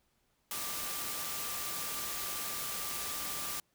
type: tone in noise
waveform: sine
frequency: 1183 Hz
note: D6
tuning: 12 cents sharp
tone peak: -47 dBFS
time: 0.51-3.6 s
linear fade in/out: 2 ms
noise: white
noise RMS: -38 dBFS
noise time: 0.51-3.6 s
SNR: -12 dB
effects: pink hiss -75 dBFS RMS until 3.74 s